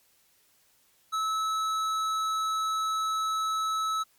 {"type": "tone with tanh clipping", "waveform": "sine", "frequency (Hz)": 1300, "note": "E6", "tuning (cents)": -24, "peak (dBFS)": -28, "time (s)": [1.12, 4.04], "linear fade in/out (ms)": 20, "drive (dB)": 14, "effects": ["white hiss -65 dBFS RMS until 4.18 s", "MP3 96 kbps"]}